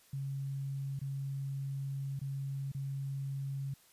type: tone with dropouts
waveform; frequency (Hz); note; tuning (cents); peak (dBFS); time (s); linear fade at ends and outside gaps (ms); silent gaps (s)
sine; 137.3; C#3; -16; -35; 0.13-3.74; 5; 0.992-1.014 / 2.193-2.214 / 2.718-2.747
effects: white hiss -64 dBFS RMS until 3.92 s + resampled to 32000 Hz